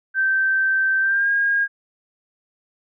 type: tone with pitch glide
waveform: sine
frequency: 1555 to 1625.7 Hz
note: G6 to G#6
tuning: -14 to -37 cents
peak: -16 dBFS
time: 0.14-1.68 s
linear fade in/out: 50 ms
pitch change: +77 cents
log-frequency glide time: 1-1.3 s
effects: none